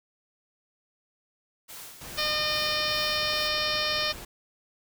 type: noise with tremolo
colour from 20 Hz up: white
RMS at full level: -42 dBFS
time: 1.68-3.49 s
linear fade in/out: 20 ms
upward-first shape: sine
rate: 2.4 Hz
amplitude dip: 55%
type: noise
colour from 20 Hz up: pink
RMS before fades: -42 dBFS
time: 2.01-4.25 s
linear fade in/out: 5 ms
type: harmonic tone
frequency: 608 Hz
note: D#5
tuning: 40 cents flat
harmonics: 1 / 2 / 3 / 4 / 5 / 6 / 7 / 8 / 9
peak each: -34 / -34 / -34 / -34 / -34 / -34 / -34 / -34 / -34 dBFS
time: 2.17-4.13 s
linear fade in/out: 20 ms
effects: none